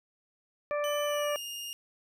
harmonic tone, 587.3 Hz, D5, in tune, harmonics 1 / 2 / 3 / 4, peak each -29 / -36 / -41 / -43 dBFS, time 0.71-1.36 s, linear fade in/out 0 ms
sawtooth tone with pitch glide, 3000 to 2832 Hz, F#7 to F7, +23 to +23 cents, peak -34 dBFS, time 0.84-1.73 s, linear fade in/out 0 ms, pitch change -100 cents, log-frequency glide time 1.05-1.4 s
effects none

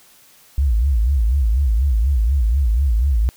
sine tone with vibrato, 61.74 Hz, B1, in tune, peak -13 dBFS, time 0.58-3.29 s, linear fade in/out 0 ms, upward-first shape sine, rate 4.1 Hz, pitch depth 260 cents each way, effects white hiss -50 dBFS RMS until 3.36 s

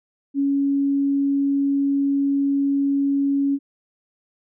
sine tone, 278.8 Hz, C#4, 10 cents sharp, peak -17 dBFS, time 0.34-3.59 s, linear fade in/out 50 ms, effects none

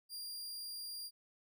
sawtooth tone, 4787 Hz, D8, 32 cents sharp, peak -40 dBFS, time 0.09-1.11 s, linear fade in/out 50 ms, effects none

